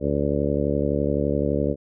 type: harmonic tone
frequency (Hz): 71.8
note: D2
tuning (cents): -39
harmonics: 1 / 2 / 3 / 4 / 5 / 6 / 7 / 8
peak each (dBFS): -29 / -28 / -28 / -27 / -31 / -28 / -28 / -29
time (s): 0-1.76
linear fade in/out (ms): 50
effects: none